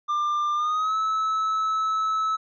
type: tone with pitch glide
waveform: triangle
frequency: 1193 to 1301 Hz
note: D6 to E6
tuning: +27 to -23 cents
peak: -20 dBFS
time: 0.08-2.37 s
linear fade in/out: 20 ms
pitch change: +150 cents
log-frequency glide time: 0.55-0.96 s
effects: resampled to 16000 Hz